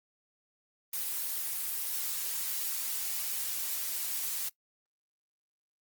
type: noise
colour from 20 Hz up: blue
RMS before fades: -34 dBFS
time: 0.93-4.49 s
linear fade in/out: 5 ms
effects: noise-tail reverb RT60 0.1 s tail -20 dB re dry + Opus 24 kbps